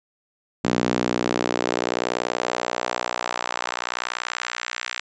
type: tone with high-pass filter sweep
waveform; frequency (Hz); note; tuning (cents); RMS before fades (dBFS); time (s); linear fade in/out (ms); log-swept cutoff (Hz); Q
sawtooth; 60.5; B1; -35; -26; 0.64-5.01; 10; 220 to 1900; 1.3
effects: resampled to 16000 Hz